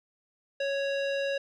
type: tone with low-pass filter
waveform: square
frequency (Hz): 554.4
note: C#5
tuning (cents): 0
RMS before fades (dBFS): -30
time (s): 0.6-1.38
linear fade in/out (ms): 5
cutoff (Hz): 3600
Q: 1.6
effects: none

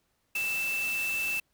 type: tone in noise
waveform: sine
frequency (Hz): 2649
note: E7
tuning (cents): +8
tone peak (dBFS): -28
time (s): 0.35-1.4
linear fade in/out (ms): 5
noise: white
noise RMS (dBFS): -39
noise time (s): 0.35-1.4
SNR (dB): +8
effects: pink hiss -74 dBFS RMS until 1.53 s

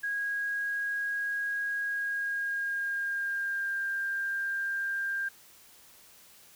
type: tone with pitch glide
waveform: sine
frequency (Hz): 1643 to 1593.5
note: G#6 to G6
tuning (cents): -19 to +28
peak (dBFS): -29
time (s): 0.03-5.29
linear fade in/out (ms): 10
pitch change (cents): -53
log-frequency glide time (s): 1.84-3.83
effects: white hiss -56 dBFS RMS until 6.55 s

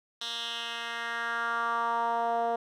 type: tone with band-pass filter sweep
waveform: 10% pulse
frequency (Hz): 233.1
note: A#3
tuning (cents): 0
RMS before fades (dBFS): -31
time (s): 0.21-2.56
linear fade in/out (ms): 5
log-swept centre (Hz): 3900 to 610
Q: 2.9
effects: none

